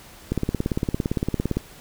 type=click train; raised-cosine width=3 ms; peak=-9 dBFS; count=23; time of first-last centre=0.32-1.57 s; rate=17.6 Hz; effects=pink hiss -46 dBFS RMS until 1.8 s